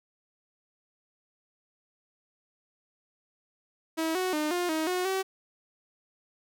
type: tone with pitch steps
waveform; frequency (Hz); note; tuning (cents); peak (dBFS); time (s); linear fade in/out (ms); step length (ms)
sawtooth; 322.4 / 369.4 / 303.8 / 354.1 / 316.2 / 363.6 / 381.8; E4 / F#4 / D#4 / F4 / D#4 / F#4 / G4; -38 / -3 / -41 / +24 / +28 / -30 / -46; -23; 3.97-5.23; 20; 180
effects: none